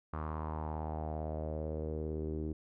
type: tone with low-pass filter sweep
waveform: sawtooth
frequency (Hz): 77.78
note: D#2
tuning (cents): 0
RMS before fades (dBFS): -38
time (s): 0.13-2.53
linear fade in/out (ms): 5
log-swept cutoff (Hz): 1200 to 340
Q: 4.2
effects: none